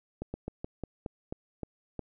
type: slowing click train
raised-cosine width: 2 ms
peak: -22 dBFS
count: 9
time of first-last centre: 0.22-1.993 s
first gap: 120 ms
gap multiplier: 1.17
effects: none